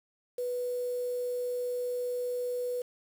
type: tone with quantisation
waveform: sine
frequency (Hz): 492.5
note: B4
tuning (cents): -5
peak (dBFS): -30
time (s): 0.38-2.82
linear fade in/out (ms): 5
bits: 8
effects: none